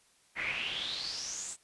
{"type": "noise with band-pass filter sweep", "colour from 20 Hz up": "brown", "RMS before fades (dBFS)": -37, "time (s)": [0.35, 1.57], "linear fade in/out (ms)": 50, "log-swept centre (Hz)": [2000, 8200], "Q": 7.6, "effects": ["white hiss -66 dBFS RMS until 1.63 s", "resampled to 24000 Hz"]}